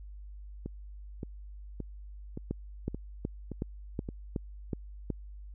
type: two click trains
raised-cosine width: 3 ms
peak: -24 / -19 dBFS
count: 7 / 8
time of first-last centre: 0.66-4.089 / 2.51-5.103 s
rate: 1.75 / 2.7 Hz
effects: added 50 Hz sine -43 dBFS peak until 5.54 s